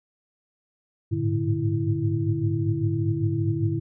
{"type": "tone cluster", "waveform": "sine", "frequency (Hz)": [102, 107.1, 114.6, 147.5, 330.5], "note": ["G#2", "A2", "A#2", "D3", "E4"], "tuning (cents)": [-31, -46, -29, 8, 5], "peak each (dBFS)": -28, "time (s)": [1.11, 3.8], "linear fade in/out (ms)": 20, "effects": []}